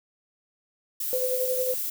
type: noise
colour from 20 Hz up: violet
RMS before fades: -30 dBFS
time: 1-1.9 s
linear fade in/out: 5 ms
type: tone with tremolo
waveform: sine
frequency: 510 Hz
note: C5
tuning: 44 cents flat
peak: -23 dBFS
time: 1.13-1.74 s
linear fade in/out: 0 ms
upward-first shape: sine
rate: 11 Hz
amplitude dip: 50%
effects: none